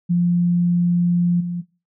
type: tone with level steps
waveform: sine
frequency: 174.61 Hz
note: F3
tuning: in tune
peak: -14 / -22 dBFS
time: 0.09-1.62 s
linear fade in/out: 20 ms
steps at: 1.4 s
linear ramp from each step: 10 ms
effects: noise-tail reverb RT60 0.3 s tail -19 dB re dry